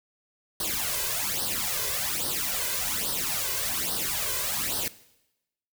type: noise with flanger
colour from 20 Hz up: white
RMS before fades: -29 dBFS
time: 0.6-4.88 s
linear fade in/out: 2 ms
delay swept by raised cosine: 0.21 to 2.01 ms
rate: 1.2 Hz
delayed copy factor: +0.8
effects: noise-tail reverb RT60 0.9 s tail -18 dB re dry